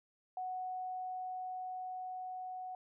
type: tone with level ramp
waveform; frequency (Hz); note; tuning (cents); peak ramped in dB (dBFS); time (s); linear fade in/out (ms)
sine; 740; F#5; 0; -37 to -41; 0.37-2.75; 2
effects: none

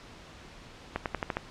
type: accelerating click train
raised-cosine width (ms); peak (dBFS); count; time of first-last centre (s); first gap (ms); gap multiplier
0.5; -14; 6; 0.96-1.369; 98; 0.91
effects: pink hiss -49 dBFS RMS until 1.5 s + low-pass 5000 Hz 12 dB/octave

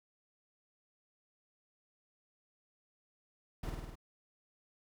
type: noise with echo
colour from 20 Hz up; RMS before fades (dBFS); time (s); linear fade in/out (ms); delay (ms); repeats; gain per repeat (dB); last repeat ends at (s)
brown; -40; 3.63-3.7; 5; 51; 5; -2; 3.955
effects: none

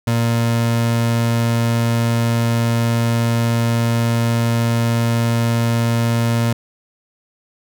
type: tone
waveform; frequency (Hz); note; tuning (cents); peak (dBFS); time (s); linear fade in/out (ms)
30% pulse; 116.54; A#2; 0; -12; 0.07-6.53; 5
effects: none

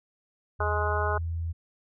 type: tone with pitch glide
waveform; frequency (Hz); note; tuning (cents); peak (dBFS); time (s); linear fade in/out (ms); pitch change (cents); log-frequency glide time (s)
sine; 82.41 to 83.22; E2 to E2; 0 to +17; -28; 0.59-1.53; 20; +17; 0.89-1.3
type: harmonic tone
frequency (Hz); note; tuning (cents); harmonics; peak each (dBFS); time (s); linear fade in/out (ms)
209.3; G#3; +14; 2 / 3 / 4 / 5 / 6 / 7; -33 / -33 / -33 / -33 / -33 / -33; 0.6-1.18; 5
effects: none

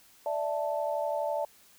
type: chord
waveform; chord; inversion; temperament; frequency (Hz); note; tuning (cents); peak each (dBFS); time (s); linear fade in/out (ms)
sine; D suspended second; none; equal; 587.3 / 659.3 / 880; D5 / E5 / A5; 0 / 0 / 0; -31 / -33 / -34; 0.26-1.45; 2
effects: white hiss -59 dBFS RMS until 1.78 s

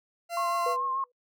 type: tone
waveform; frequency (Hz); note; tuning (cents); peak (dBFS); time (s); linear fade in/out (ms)
40% pulse; 685; F5; -34; -30; 0.29-0.77; 50
type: tone with vibrato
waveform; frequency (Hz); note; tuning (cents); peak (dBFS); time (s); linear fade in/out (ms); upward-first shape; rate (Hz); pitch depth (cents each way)
sine; 1069; C6; +37; -27; 0.37-1.04; 2; triangle; 6.8; 40
type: tone with exponential decay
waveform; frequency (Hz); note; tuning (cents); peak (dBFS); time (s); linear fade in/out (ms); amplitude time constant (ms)
sine; 491.6; B4; -8; -27; 0.66-1.12; 5; 98
effects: noise-tail reverb RT60 0.1 s tail -25 dB re dry

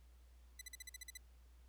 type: tone bursts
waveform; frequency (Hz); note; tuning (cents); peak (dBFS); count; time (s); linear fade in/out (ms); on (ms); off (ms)
10% pulse; 2004; B6; +25; -38; 9; 0.59-1.174; 5; 24; 46
effects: added 60 Hz sine -60 dBFS peak until 1.68 s + pink hiss -75 dBFS RMS until 1.68 s

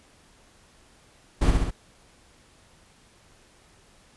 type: noise with echo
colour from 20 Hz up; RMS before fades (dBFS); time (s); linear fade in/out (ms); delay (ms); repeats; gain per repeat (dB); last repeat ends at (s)
brown; -19; 1.41-1.51; 10; 66; 3; -3; 1.708
effects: pink hiss -57 dBFS RMS until 4.16 s + resampled to 24000 Hz

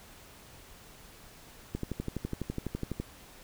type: click train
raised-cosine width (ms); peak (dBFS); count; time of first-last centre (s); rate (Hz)
3; -20; 16; 1.75-3; 12
effects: pink hiss -53 dBFS RMS until 3.43 s

